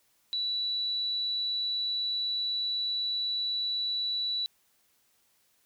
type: tone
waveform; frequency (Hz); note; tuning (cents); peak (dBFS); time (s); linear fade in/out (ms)
sine; 3944; B7; -3; -28; 0.33-4.46; 0
effects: white hiss -69 dBFS RMS until 5.65 s